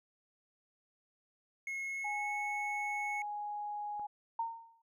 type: tone with pitch glide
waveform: triangle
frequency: 2171 to 2200 Hz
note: C#7 to C#7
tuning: -37 to -14 cents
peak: -35 dBFS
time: 1.67-3.22 s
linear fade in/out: 2 ms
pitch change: +23 cents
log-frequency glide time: 1.84-2.32 s
type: tone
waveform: sine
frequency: 830.6 Hz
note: G#5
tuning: in tune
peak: -37 dBFS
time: 2.04-4.07 s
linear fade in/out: 10 ms
type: click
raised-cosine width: 1 ms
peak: -40 dBFS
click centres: 3.996 s
type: tone with exponential decay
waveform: sine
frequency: 916 Hz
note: A#5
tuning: 31 cents flat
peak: -30 dBFS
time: 4.39-4.82 s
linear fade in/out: 5 ms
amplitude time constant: 92 ms
effects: none